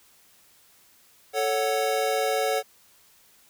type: chord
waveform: square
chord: F# minor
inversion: first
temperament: equal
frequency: 440 / 554.4 / 740 Hz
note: A4 / C#5 / F#5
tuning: 0 / 0 / 0 cents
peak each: -28 dBFS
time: 1.33-2.63 s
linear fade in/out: 50 ms
effects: white hiss -58 dBFS RMS until 3.49 s